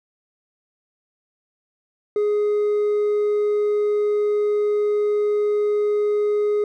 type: tone with hard clipping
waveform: sine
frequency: 416.7 Hz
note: G#4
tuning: 6 cents sharp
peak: -18 dBFS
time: 2.16-6.64 s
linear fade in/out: 2 ms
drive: 2 dB
effects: none